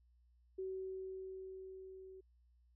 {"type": "tone with level ramp", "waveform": "sine", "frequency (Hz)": 378.4, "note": "F#4", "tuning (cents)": 39, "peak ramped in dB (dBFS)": [-39, -52], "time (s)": [0.58, 2.21], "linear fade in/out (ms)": 10, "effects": ["added 60 Hz sine -67 dBFS peak until 2.75 s"]}